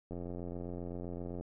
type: click train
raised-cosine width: 2 ms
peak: -29 dBFS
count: 115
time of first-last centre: 0.11-1.41 s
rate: 87.7 Hz
effects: none